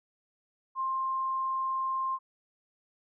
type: tone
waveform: sine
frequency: 1056 Hz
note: C6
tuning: 16 cents sharp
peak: -28 dBFS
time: 0.75-2.19 s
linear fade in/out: 50 ms
effects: none